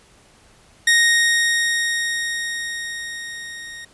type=tone with level ramp; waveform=sawtooth; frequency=1864.7 Hz; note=A#6; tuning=in tune; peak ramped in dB=-8 to -30 dBFS; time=0.87-3.85 s; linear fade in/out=5 ms; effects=pink hiss -52 dBFS RMS until 3.93 s + resampled to 24000 Hz